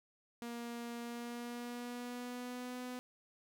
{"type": "tone with pitch glide", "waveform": "sawtooth", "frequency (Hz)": [236.2, 249.7], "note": ["A#3", "B3"], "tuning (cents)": [23, 19], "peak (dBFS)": -38, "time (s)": [0.42, 2.99], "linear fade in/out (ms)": 0, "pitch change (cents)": 96, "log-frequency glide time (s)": [1, 2.8], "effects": []}